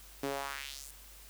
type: tone with high-pass filter sweep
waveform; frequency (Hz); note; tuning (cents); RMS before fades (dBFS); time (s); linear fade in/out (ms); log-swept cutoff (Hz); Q
sawtooth; 138.59; C#3; 0; -40; 0.23-0.91; 5; 300 to 10000; 1.8
effects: added 50 Hz sine -55 dBFS peak until 1.29 s + white hiss -55 dBFS RMS until 1.29 s